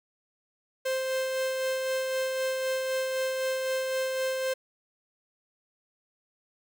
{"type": "tone with tremolo", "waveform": "45% pulse", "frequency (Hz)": 523.3, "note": "C5", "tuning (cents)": 0, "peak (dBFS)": -26, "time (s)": [0.85, 4.54], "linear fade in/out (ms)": 10, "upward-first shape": "sine", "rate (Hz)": 3.9, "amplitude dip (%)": 30, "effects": ["10-bit"]}